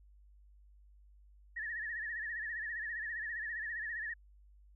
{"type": "tone with vibrato", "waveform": "sine", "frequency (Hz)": 1802, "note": "A6", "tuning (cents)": 41, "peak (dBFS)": -37, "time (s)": [1.56, 4.14], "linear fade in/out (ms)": 10, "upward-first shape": "sine", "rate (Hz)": 15, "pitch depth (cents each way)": 100, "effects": ["added 50 Hz sine -58 dBFS peak until 4.75 s"]}